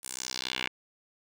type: tone with band-pass filter sweep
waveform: 10% pulse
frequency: 63.8 Hz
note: C2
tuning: 43 cents flat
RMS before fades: -36 dBFS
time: 0.03-0.68 s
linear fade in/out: 5 ms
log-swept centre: 10000 to 2400 Hz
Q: 2.4
effects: none